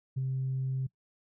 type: tone with ADSR envelope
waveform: sine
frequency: 131.8 Hz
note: C3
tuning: 13 cents sharp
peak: -26 dBFS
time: 0.16-0.87 s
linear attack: 17 ms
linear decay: 18 ms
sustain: -2 dB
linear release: 10 ms
effects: noise-tail reverb RT60 0.1 s tail -22 dB re dry + tanh soft clip ceiling -25 dBFS